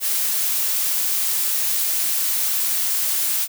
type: noise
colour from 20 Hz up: blue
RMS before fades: -21 dBFS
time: 0-3.48 s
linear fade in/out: 50 ms
effects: none